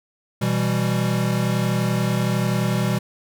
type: chord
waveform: square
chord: E minor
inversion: second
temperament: equal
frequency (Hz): 123.47 / 164.81 / 196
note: B2 / E3 / G3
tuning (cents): 0 / 0 / 0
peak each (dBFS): -23 / -26 / -24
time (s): 0.41-2.99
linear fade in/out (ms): 10
effects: none

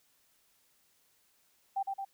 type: tone with echo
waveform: sine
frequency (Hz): 784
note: G5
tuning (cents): 0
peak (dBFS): -29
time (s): 1.76-1.83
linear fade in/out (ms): 10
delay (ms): 110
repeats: 2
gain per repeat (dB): -3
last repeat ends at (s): 2.05
effects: white hiss -70 dBFS RMS until 2.13 s

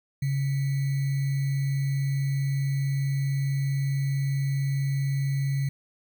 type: tone with sample-and-hold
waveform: sine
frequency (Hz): 137.7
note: C#3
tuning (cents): -11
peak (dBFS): -23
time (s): 0.22-5.69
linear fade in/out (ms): 5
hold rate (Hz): 2100
effects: none

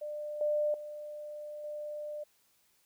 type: tone with level steps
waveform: sine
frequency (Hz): 597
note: D5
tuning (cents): +28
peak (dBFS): -36 / -27 / -40 / -37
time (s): 0.01-2.24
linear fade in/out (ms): 10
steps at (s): 0.41 / 0.74 / 1.64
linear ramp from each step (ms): 2
effects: white hiss -70 dBFS RMS until 2.85 s

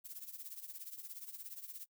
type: noise with tremolo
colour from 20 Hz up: violet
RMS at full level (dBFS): -45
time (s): 0.04-1.86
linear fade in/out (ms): 20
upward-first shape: triangle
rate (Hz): 17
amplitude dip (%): 85
effects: noise-tail reverb RT60 0.1 s tail -26 dB re dry

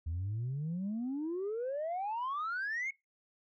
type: exponential sweep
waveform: sine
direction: up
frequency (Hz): 77.78 to 2217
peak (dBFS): -32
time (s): 0.06-2.91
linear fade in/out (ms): 10
effects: noise-tail reverb RT60 0.2 s tail -22 dB re dry + tanh soft clip ceiling -31 dBFS

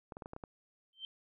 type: clicks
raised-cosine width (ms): 1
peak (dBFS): -30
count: 7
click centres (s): 0.122 / 0.169 / 0.222 / 0.259 / 0.334 / 0.364 / 0.438
type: tone with exponential growth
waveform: sine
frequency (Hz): 3122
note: G7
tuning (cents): -8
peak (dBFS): -37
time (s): 0.93-1.05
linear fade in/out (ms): 1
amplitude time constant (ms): 26
effects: none

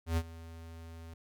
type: tone with ADSR envelope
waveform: square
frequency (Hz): 82.41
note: E2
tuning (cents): 0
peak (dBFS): -27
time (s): 0.06-1.14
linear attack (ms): 110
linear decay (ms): 55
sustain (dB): -19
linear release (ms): 3
effects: none

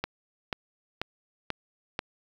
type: click train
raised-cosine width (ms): 0.3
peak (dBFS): -13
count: 5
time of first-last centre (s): 0.04-1.991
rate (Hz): 2.05
effects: 8-bit

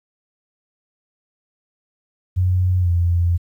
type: tone with pitch glide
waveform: sine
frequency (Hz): 91.4 to 86.42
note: F#2 to F2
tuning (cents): -21 to -18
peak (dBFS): -14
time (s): 2.36-3.38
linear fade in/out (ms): 20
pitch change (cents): -97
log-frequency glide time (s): 2.8-2.9
effects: 9-bit

